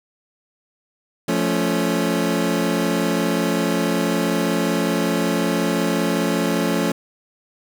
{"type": "chord", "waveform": "25% pulse", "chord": "F augmented", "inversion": "none", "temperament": "equal with one note detuned", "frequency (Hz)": [174.61, 220, 279.3], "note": ["F3", "A3", "C#4"], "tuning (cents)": [0, 0, 13], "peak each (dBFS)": -19, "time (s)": [1.28, 6.92], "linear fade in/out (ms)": 5, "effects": []}